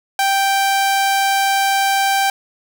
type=tone; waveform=sawtooth; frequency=784 Hz; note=G5; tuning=in tune; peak=-10 dBFS; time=0.19-2.3 s; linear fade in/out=2 ms; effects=none

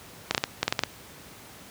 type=clicks; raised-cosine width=0.2 ms; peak=-5 dBFS; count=9; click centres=0.31 / 0.348 / 0.379 / 0.439 / 0.63 / 0.68 / 0.725 / 0.792 / 0.836 s; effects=pink hiss -47 dBFS RMS until 1.7 s + high-pass 80 Hz 12 dB/octave

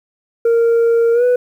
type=tone with pitch glide; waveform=sine; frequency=463.7 to 494.1 Hz; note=A#4 to B4; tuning=-9 to +1 cents; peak=-7 dBFS; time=0.45-1.36 s; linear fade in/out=5 ms; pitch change=+110 cents; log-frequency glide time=1.13-1.24 s; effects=tanh soft clip ceiling -9 dBFS + 8-bit

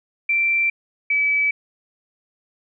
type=tone pair in turn; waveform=sine; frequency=2349 / 2295 Hz; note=D7 / D7; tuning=0 / -40 cents; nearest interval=unison; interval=40 cents; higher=first; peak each=-16 dBFS; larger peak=neither; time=0.29-0.7 / 1.1-1.51 s; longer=neither; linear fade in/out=5 ms; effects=none

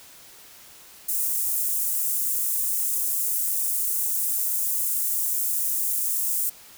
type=high-pass noise; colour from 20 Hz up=white; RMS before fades=-25 dBFS; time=1.08-6.5 s; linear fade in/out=10 ms; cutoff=7900 Hz; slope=24 dB/octave; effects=white hiss -48 dBFS RMS until 6.77 s

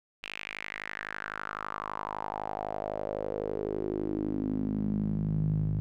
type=tone with band-pass filter sweep; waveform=sawtooth; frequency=51.91 Hz; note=G#1; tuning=in tune; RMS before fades=-33 dBFS; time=0.23-5.8 s; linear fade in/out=0 ms; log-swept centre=2700 to 130 Hz; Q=4.6; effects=none

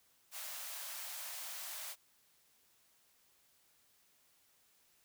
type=high-pass noise; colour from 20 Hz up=white; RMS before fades=-45 dBFS; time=0.31-1.96 s; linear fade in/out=50 ms; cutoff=560 Hz; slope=96 dB/octave; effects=white hiss -71 dBFS RMS until 5.04 s

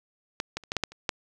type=clicks; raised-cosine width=0.2 ms; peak=-11 / -14 / -30 / -13 / -8 / -8 / -30 / -8 dBFS; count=8; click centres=0.401 / 0.57 / 0.637 / 0.719 / 0.767 / 0.837 / 0.92 / 1.092 s; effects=none

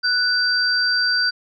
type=tone pair together; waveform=sine; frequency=1480 / 4699 Hz; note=F#6 / D8; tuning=0 / 0 cents; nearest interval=octave + minor sixth; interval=2000 cents; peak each=-19 dBFS; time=0.03-1.31 s; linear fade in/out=20 ms; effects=none

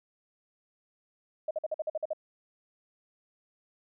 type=tone bursts; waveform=sine; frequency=622.3 Hz; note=D#5; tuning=in tune; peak=-28 dBFS; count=9; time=1.48-2.133 s; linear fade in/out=5 ms; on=29 ms; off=49 ms; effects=none

